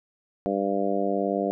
harmonic tone, 99 Hz, G2, 18 cents sharp, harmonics 2 / 3 / 4 / 5 / 6 / 7, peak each -30 / -30 / -30 / -30 / -30 / -30 dBFS, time 0.46-1.51 s, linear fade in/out 0 ms, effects none

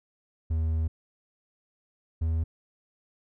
triangle tone pair in turn, 80 / 80.93 Hz, D#2 / E2, +49 / -31 cents, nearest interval unison, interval 20 cents, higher second, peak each -22 dBFS, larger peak neither, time 0.5-0.88 / 2.21-2.44 s, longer first, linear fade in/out 10 ms, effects none

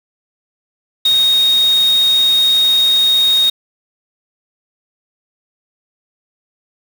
sine tone in noise, 3729 Hz, A#7, in tune, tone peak -9 dBFS, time 1.05-3.5 s, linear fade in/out 5 ms, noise white, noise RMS -27 dBFS, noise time 1.05-3.5 s, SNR +15 dB, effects none

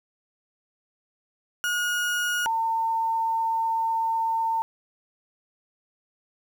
35% pulse / sine tone pair in turn, 1442 / 904 Hz, F#6 / A5, -45 / +47 cents, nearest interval minor sixth, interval 808 cents, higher first, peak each -22 / -22 dBFS, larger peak neither, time 1.64-2.46 / 2.46-4.62 s, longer second, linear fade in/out 0 ms, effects 9-bit

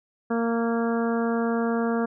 harmonic tone with a mistuned harmonic, 231.1 Hz, A#3, 15 cents flat, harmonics 1 / 2 / 3 / 4 / 5 / 6 / 7, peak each -24 / -27 / -32 / -37 / -36 / -36 / -39 dBFS, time 0.3-2.06 s, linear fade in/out 10 ms, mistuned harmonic 7, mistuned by +21 cents, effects none

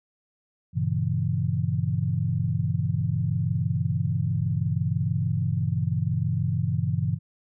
sine chord, G diminished seventh, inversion none, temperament equal with one note detuned, 98 / 118.78 / 138.59 / 164.81 Hz, G2 / Bb2 / Db3 / Fb3, 0 / +33 / 0 / 0 cents, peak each -28 dBFS, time 0.73-7.19 s, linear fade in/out 50 ms, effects none

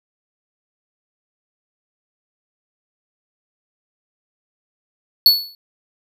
square tone with exponential decay, 4420 Hz, C#8, 6 cents flat, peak -5 dBFS, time 5.26-5.55 s, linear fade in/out 1 ms, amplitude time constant 61 ms, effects none

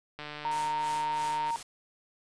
click train, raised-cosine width 0.3 ms, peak -24 dBFS, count 197, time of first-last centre 0.19-1.505 s, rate 149 Hz
sine tone, 924 Hz, A#5, 16 cents flat, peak -28 dBFS, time 0.45-1.56 s, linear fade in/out 0 ms
white noise with tremolo, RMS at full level -42 dBFS, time 0.51-1.63 s, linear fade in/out 5 ms, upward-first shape sine, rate 3 Hz, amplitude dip 90%
effects resampled to 22050 Hz

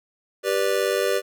square chord, G major, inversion none, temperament just, 392 / 490 / 588 Hz, G4 / B4 / D5, 0 / -14 / +2 cents, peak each -25 / -25 / -26 dBFS, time 0.43-1.22 s, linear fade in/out 50 ms, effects none

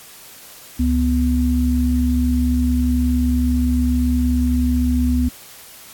sine tone pair together, 69.5 / 247.7 Hz, C#2 / B3, +5 / +5 cents, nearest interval octave + minor seventh, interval 2200 cents, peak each -17 dBFS, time 0.79-5.29 s, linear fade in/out 10 ms, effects white hiss -41 dBFS RMS until 5.93 s + AAC 64 kbps

